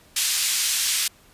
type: band-pass noise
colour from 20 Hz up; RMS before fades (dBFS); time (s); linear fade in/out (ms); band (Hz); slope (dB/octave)
white; -23; 0.16-1.08; 5; 2500 to 8700; 12
effects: pink hiss -54 dBFS RMS until 1.33 s + resampled to 32000 Hz